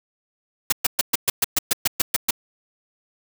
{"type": "noise bursts", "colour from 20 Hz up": "white", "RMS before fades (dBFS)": -18, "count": 12, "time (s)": [0.7, 2.308], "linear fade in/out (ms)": 5, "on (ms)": 24, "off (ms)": 120, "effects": []}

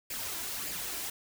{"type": "noise with flanger", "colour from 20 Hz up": "white", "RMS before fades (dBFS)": -37, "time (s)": [0.1, 1.1], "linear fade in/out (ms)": 5, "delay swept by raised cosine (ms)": [0.41, 3.01], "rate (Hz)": 1.7, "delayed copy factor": 0.5, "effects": []}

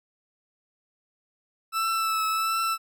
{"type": "tone with vibrato", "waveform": "40% pulse", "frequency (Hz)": 1318.5, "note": "E6", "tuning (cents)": 0, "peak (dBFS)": -23, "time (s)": [1.72, 2.78], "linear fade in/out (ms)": 50, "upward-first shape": "triangle", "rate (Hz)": 1.4, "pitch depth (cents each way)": 27, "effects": []}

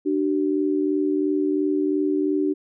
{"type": "tone pair together", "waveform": "sine", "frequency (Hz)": [297.9, 380.8], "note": ["D4", "F#4"], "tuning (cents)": [25, 50], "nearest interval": "major third", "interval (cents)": 425, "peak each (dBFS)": [-21, -23], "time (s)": [0.05, 2.54], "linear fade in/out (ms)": 20, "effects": []}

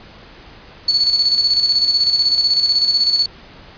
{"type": "tone with tremolo", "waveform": "sine", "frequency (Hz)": 4435, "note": "C#8", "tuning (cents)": 0, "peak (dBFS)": -10, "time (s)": [0.88, 3.26], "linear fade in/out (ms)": 5, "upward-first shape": "square", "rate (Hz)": 16, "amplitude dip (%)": 50, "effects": ["pink hiss -41 dBFS RMS until 3.77 s", "resampled to 11025 Hz"]}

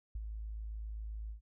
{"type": "tone with ADSR envelope", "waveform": "sine", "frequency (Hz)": 53.8, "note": "A1", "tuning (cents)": -38, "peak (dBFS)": -35, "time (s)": [0.15, 1.41], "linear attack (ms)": 5, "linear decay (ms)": 35, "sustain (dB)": -4, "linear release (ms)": 110, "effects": []}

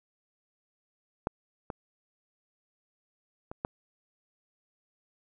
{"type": "clicks", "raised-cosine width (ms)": 1, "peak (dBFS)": [-14, -21, -25, -16], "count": 4, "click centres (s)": [1.271, 1.702, 3.515, 3.649], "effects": []}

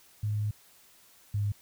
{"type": "tone pair in turn", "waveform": "sine", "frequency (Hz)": [105.3, 102.6], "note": ["G#2", "G#2"], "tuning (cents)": [24, -21], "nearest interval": "unison", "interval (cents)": 45, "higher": "first", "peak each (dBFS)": [-27, -26], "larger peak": "second", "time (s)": [[0.23, 0.51], [1.34, 1.52]], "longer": "first", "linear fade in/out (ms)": 5, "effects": ["white hiss -59 dBFS RMS until 1.61 s"]}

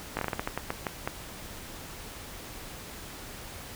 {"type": "slowing click train", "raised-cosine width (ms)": 0.5, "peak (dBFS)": -14, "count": 12, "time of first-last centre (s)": [0.17, 1.075], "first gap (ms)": 19, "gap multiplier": 1.27, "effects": ["pink hiss -43 dBFS RMS until 3.75 s"]}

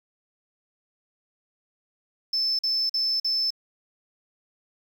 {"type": "tone bursts", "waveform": "sine", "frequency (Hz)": 5270, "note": "E8", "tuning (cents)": -1, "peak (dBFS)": -21, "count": 4, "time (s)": [2.33, 3.505], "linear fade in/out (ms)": 5, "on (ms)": 260, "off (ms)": 45, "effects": ["tanh soft clip ceiling -17 dBFS", "8-bit"]}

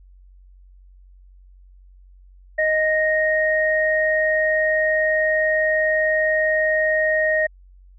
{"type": "tone pair together", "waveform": "sine", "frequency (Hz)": [623.5, 1864.7], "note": ["D#5", "A#6"], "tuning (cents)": [3, 0], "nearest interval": "octave + perfect fifth", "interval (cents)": 1897, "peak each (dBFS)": -19, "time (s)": [2.58, 7.47], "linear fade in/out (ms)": 10, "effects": ["added 46 Hz sine -45 dBFS peak until 7.98 s"]}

